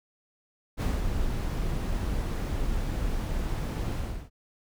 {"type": "noise with ADSR envelope", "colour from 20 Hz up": "brown", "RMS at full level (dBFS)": -24, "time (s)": [0.77, 4.3], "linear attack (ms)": 46, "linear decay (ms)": 190, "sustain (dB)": -5, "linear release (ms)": 310, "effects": []}